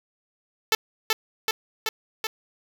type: tone with echo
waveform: 5% pulse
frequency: 440 Hz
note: A4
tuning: in tune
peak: -6 dBFS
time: 0.72-0.75 s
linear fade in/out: 2 ms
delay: 380 ms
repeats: 4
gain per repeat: -2 dB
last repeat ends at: 2.27 s
effects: none